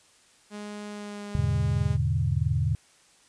sawtooth tone with pitch glide, 207.7 to 204.7 Hz, G#3 to G#3, 0 to -25 cents, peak -32 dBFS, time 0.5-1.98 s, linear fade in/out 50 ms, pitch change -25 cents, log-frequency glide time 0.89-1.27 s
sine chord, E dominant seventh, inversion none, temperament equal, 82.41 / 103.83 / 123.47 / 146.83 Hz, E2 / G#2 / B2 / D3, 0 / 0 / 0 / 0 cents, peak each -28 dBFS, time 1.35-2.75 s, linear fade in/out 0 ms
effects white hiss -59 dBFS RMS until 3.28 s + resampled to 22050 Hz

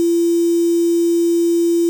sine tone with quantisation, 340 Hz, F4, 46 cents flat, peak -12 dBFS, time 0-1.89 s, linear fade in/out 0 ms, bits 5, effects none

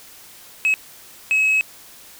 sine tone bursts at uneven times, 2567 Hz, E7, 47 cents flat, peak -12 dBFS, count 2, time 0.65-0.74 / 1.31-1.61 s, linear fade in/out 0 ms, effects tanh soft clip ceiling -13 dBFS + white hiss -44 dBFS RMS until 2.19 s

